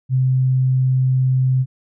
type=tone; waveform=sine; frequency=129.8 Hz; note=C3; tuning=13 cents flat; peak=-13 dBFS; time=0.09-1.66 s; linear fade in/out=50 ms; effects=none